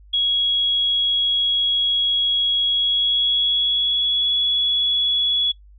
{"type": "tone with pitch glide", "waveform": "sine", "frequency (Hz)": [3322, 3382], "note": ["G#7", "G#7"], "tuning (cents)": [0, 31], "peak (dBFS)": -16, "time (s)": [0.13, 5.52], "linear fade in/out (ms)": 10, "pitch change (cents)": 31, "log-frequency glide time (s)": [2.65, 4.33], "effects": ["noise-tail reverb RT60 0.1 s tail -18 dB re dry", "added 50 Hz sine -44 dBFS peak until 5.78 s"]}